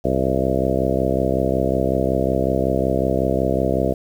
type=harmonic tone with a mistuned harmonic; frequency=65.41 Hz; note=C2; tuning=in tune; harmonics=1 / 2 / 3 / 4 / 5 / 6 / 7 / 8 / 9 / 10; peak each=-26 / -26 / -26 / -26 / -26 / -26 / -26 / -26 / -26 / -26 dBFS; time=0.04-3.94 s; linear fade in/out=10 ms; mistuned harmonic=10; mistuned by=+25 cents; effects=8-bit